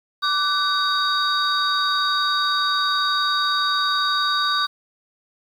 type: tone cluster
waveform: sine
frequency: 1165 / 1505 / 3773 / 4632 Hz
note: D6 / F#6 / A#7 / D8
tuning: -14 / +29 / +20 / -25 cents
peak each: -21 / -24 / -23 / -26 dBFS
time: 0.22-4.67 s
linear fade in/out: 20 ms
effects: tanh soft clip ceiling -10 dBFS + 8-bit